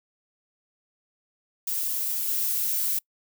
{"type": "noise with level steps", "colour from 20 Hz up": "violet", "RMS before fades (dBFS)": [-28, -26], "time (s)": [1.67, 2.99], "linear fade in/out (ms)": 5, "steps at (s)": 2.28, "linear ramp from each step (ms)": 2, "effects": ["noise-tail reverb RT60 0.1 s tail -26 dB re dry"]}